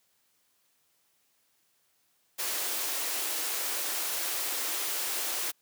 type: high-pass noise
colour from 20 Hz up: white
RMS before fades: -32 dBFS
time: 2.38-5.52 s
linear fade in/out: 20 ms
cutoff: 290 Hz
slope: 48 dB/octave
effects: white hiss -71 dBFS RMS until 5.61 s + high-pass 80 Hz 12 dB/octave